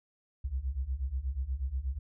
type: beating tone pair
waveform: sine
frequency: 61.3 / 69.6 Hz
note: B1 / C#2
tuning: -12 / +8 cents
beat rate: 8.3 Hz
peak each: -35 / -33 dBFS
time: 0.44-1.99 s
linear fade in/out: 10 ms
effects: none